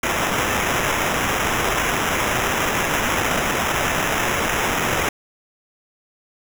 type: noise with sample-and-hold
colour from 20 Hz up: white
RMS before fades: -21 dBFS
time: 0.03-5.09 s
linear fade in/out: 5 ms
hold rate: 4410 Hz
effects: none